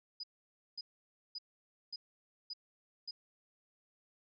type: tone bursts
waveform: sine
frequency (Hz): 4966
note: D#8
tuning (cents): -4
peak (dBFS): -40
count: 6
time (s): 0.2-3.11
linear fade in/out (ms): 5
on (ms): 35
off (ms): 540
effects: none